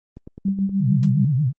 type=click train; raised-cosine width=3 ms; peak=-24 dBFS; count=6; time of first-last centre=0.17-0.694 s; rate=9.55 Hz
type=tone with tremolo; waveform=sine; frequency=195.4 Hz; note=G3; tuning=5 cents flat; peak=-16 dBFS; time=0.45-1.25 s; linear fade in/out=5 ms; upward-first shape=sine; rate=6.8 Hz; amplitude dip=70%
type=tone with vibrato; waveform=sine; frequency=138.59 Hz; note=C#3; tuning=in tune; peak=-16 dBFS; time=0.79-1.53 s; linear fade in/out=50 ms; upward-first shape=triangle; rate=8.4 Hz; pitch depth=260 cents each way
type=noise with exponential decay; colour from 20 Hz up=white; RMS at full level=-35 dBFS; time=1.03-1.14 s; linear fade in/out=1 ms; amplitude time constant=22 ms
effects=Opus 24 kbps